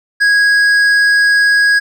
sine tone with hard clipping, 1653 Hz, G#6, 9 cents flat, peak -9 dBFS, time 0.2-1.8 s, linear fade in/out 20 ms, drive 7 dB, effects none

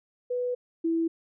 sine tone pair in turn, 493.9 / 329.6 Hz, B4 / E4, 0 / 0 cents, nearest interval perfect fifth, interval 700 cents, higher first, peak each -26 / -23 dBFS, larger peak second, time 0.3-0.55 / 0.84-1.08 s, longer first, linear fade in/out 10 ms, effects none

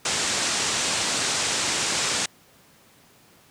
white low-pass noise, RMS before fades -25 dBFS, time 0.05-2.26 s, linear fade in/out 5 ms, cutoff 8400 Hz, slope 48 dB/octave, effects pink hiss -55 dBFS RMS until 3.5 s + high-pass 100 Hz 12 dB/octave

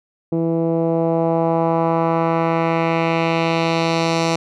10% pulse tone with low-pass filter sweep, 165.1 Hz, E3, 3 cents sharp, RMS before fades -18 dBFS, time 0.32-4.36 s, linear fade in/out 5 ms, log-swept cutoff 370 to 5900 Hz, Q 1.4, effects none

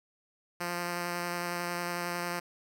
5% pulse tone with vibrato, 174.61 Hz, F3, in tune, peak -21 dBFS, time 0.6-2.4 s, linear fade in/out 10 ms, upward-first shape square, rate 11 Hz, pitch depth 8 cents each way, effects none

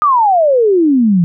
sine exponential sweep, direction down, 1244.5 to 164.81 Hz, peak -7 dBFS, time 0.02-1.24 s, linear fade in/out 0 ms, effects none

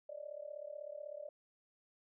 sine tone with amplitude modulation, 591 Hz, D5, 11 cents sharp, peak -40 dBFS, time 0.09-1.29 s, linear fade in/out 5 ms, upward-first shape sine, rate 36.1 Hz, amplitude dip 90%, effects none

